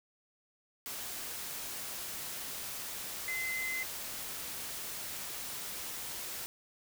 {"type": "tone in noise", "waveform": "sine", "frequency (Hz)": 2054, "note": "C7", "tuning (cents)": -33, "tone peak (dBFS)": -34, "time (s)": [3.28, 3.83], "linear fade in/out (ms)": 0, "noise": "white", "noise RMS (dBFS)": -41, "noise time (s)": [0.86, 6.46], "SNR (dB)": 4, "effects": []}